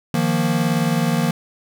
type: chord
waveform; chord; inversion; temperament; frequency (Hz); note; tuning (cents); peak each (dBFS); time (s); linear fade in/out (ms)
square; Eb suspended second; none; equal; 155.56 / 174.61 / 233.1; Eb3 / F3 / Bb3; 0 / 0 / 0; -22; 0.14-1.31; 2
effects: none